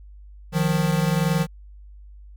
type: tone pair together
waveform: square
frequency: 155.56 / 176.89 Hz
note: D#3 / F3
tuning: 0 / +22 cents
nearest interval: major second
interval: 222 cents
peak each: -22 / -23 dBFS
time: 0.52-1.47 s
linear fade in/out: 50 ms
effects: added 50 Hz sine -41 dBFS peak until 2.36 s